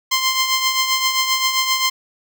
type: tone with tremolo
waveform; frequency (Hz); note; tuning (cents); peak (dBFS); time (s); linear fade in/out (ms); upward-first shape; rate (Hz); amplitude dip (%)
10% pulse; 1046.5; C6; 0; -5; 0.11-1.9; 10; triangle; 7.6; 60
effects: none